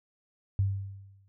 sine tone with exponential decay, 98 Hz, G2, in tune, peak -21 dBFS, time 0.59-1.28 s, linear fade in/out 0 ms, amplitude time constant 150 ms, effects none

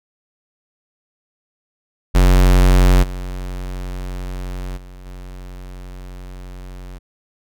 square tone with level steps, 45.76 Hz, F#1, 18 cents flat, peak -9 / -25 / -36 / -32 dBFS, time 2.14-6.99 s, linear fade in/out 20 ms, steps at 3.02 / 4.76 / 5.05 s, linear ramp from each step 20 ms, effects none

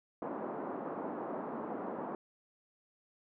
pink band-pass noise, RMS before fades -40 dBFS, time 0.22-2.15 s, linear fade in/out 2 ms, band 220 to 1100 Hz, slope 24 dB/octave, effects none

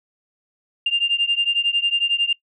sine beating tone pair, 2794 / 2805 Hz, F7 / F7, 0 / +7 cents, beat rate 11 Hz, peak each -19 / -20 dBFS, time 0.86-2.33 s, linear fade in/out 5 ms, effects noise-tail reverb RT60 0.1 s tail -23 dB re dry + tanh soft clip ceiling -9 dBFS

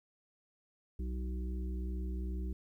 harmonic tone with a mistuned harmonic, 62.4 Hz, B1, 19 cents sharp, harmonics 1 / 3 / 5 / 6, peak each -35 / -45 / -49 / -51 dBFS, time 0.99-2.53 s, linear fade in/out 5 ms, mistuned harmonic 3, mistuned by +26 cents, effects 12-bit

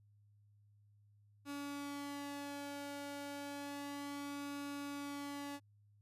sawtooth tone with flanger, 284.6 Hz, C#4, 46 cents sharp, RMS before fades -45 dBFS, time 1.45-5.6 s, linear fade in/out 50 ms, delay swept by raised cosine 0.78 to 1.35 ms, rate 0.31 Hz, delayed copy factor +0.5, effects added 103 Hz sine -65 dBFS peak until 6.01 s + resampled to 32000 Hz

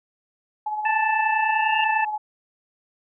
sine tone with tremolo, 850 Hz, G#5, 40 cents sharp, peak -22 dBFS, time 0.66-2.18 s, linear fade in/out 5 ms, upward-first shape triangle, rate 17 Hz, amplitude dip 55%
harmonic tone, 880 Hz, A5, in tune, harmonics 1 / 2 / 3, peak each -22 / -25 / -27 dBFS, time 0.85-2.05 s, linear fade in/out 5 ms
sine tone with exponential growth, 2794 Hz, F7, in tune, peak -23 dBFS, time 1.1-1.84 s, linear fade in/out 1 ms, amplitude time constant 160 ms
effects none

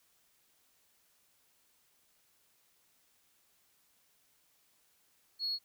sine tone, 4333 Hz, C#8, 40 cents flat, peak -31 dBFS, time 5.39-5.59 s, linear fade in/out 50 ms, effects tanh soft clip ceiling -28 dBFS + white hiss -71 dBFS RMS until 5.64 s

